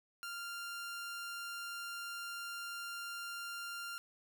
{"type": "tone", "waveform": "sawtooth", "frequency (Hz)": 1393, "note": "F6", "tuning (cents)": -5, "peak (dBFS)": -38, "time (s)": [0.23, 3.98], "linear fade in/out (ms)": 0, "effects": []}